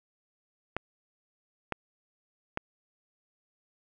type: clicks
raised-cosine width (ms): 0.5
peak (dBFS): -15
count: 3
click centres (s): 0.766 / 1.723 / 2.574
effects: none